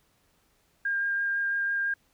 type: tone with vibrato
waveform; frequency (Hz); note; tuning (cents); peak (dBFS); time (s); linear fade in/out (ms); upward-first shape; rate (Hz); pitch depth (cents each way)
sine; 1608; G6; +44; -25; 0.85-1.94; 5; sine; 6; 9
effects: pink hiss -68 dBFS RMS until 2.13 s